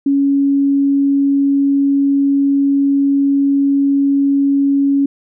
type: tone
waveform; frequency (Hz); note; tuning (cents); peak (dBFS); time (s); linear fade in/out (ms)
sine; 278.6; C#4; +9; -10; 0.06-5.06; 5
effects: none